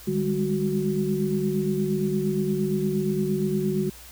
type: tone cluster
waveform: sine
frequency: 151.9 / 198.7 / 207.3 / 369.9 Hz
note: D#3 / G3 / G#3 / F#4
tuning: -41 / +24 / -3 / 0 cents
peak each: -29 / -26 / -31 / -26 dBFS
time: 0.07-3.9 s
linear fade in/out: 10 ms
effects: added 60 Hz sine -48 dBFS peak until 4.11 s + white hiss -46 dBFS RMS until 4.11 s